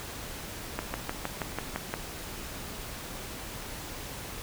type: slowing click train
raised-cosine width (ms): 0.5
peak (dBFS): -15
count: 8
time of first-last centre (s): 0.79-1.939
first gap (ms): 150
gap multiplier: 1.03
effects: pink hiss -40 dBFS RMS until 4.42 s